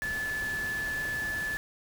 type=tone in noise; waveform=sine; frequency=1733 Hz; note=A6; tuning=27 cents flat; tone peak=-30 dBFS; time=0.02-1.57 s; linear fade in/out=0 ms; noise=pink; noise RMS=-41 dBFS; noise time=0.02-1.57 s; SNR=+8 dB; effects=none